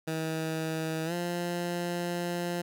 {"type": "tone with pitch glide", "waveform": "15% pulse", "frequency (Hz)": [159.9, 174.37], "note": ["D#3", "F3"], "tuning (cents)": [48, -2], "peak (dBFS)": -24, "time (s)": [0.07, 2.62], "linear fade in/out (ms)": 10, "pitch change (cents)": 150, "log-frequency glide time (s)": [1.05, 1.13], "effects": []}